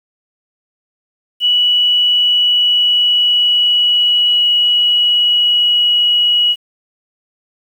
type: tone with pitch glide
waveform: sine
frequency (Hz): 2943 to 2914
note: F#7 to F#7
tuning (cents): -10 to -27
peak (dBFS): -9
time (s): 1.4-6.56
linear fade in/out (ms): 50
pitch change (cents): -17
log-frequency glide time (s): 2.14-5.95
effects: 7-bit